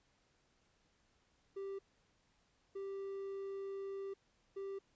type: tone bursts at uneven times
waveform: triangle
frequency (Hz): 392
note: G4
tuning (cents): 0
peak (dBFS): -39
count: 3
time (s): 1.56-1.79 / 2.75-4.14 / 4.56-4.79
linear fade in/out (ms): 10
effects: pink hiss -75 dBFS RMS until 4.95 s + resampled to 16000 Hz